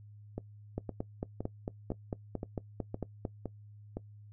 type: two click trains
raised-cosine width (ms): 2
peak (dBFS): -21 / -23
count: 12 / 8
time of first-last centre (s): 0.78-3.252 / 0.38-3.97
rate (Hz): 4.45 / 1.95
effects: noise-tail reverb RT60 0.1 s tail -19 dB re dry + added 104 Hz sine -50 dBFS peak until 4.32 s